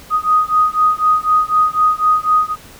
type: beating tone pair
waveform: sine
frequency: 1244.5 / 1248.5 Hz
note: D#6 / D#6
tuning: 0 / +6 cents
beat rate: 4 Hz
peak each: -14 dBFS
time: 0.1-2.56 s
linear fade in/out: 50 ms
effects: pink hiss -40 dBFS RMS until 2.79 s